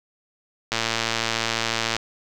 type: click train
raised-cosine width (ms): 0.2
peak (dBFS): -5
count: 143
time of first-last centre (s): 0.72-1.966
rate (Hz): 114
effects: none